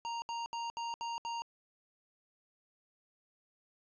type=tone bursts; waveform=square; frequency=932.3 Hz; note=A#5; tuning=in tune; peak=-37 dBFS; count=6; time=0.05-1.42 s; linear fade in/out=0 ms; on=170 ms; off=70 ms; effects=resampled to 16000 Hz